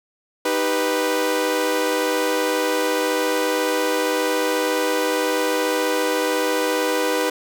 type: chord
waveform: sawtooth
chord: Eb augmented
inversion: none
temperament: equal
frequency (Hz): 311.1 / 392 / 493.9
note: Eb4 / G4 / B4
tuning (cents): 0 / 0 / 0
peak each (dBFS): -21 / -22 / -17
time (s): 0.45-7.3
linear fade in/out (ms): 5
effects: none